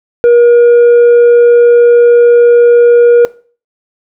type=tone with tanh clipping; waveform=sine; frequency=476.8 Hz; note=A#4; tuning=39 cents sharp; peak=-3 dBFS; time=0.24-3.25 s; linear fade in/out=0 ms; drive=4 dB; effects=noise-tail reverb RT60 0.4 s tail -20 dB re dry